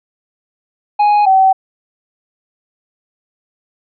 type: tone pair in turn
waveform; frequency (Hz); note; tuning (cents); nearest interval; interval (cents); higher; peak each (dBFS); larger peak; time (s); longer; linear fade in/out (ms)
triangle / sine; 830.6 / 764.7; G#5 / G5; 0 / -43; minor second; 143; first; -6; neither; 0.99-1.26 / 1.26-1.53; neither; 10
effects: resampled to 11025 Hz